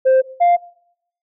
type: tone pair in turn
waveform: sine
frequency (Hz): 523.3 / 698.5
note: C5 / F5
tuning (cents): 0 / 0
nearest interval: perfect fourth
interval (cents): 500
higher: second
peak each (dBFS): -7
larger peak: neither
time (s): 0.05-0.22 / 0.4-0.57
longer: neither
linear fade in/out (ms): 20
effects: noise-tail reverb RT60 0.7 s tail -22 dB re dry + tanh soft clip ceiling -8 dBFS